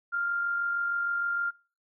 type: tone with amplitude modulation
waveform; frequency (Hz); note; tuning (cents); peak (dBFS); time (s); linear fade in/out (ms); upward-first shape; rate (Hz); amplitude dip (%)
sine; 1397; F6; 0; -25; 0.12-1.51; 20; sine; 46.5; 35
effects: noise-tail reverb RT60 0.4 s tail -23 dB re dry